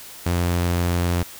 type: tone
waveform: sawtooth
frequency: 87.31 Hz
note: F2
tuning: in tune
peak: -15 dBFS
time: 0.26-1.23 s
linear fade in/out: 5 ms
effects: white hiss -40 dBFS RMS until 1.39 s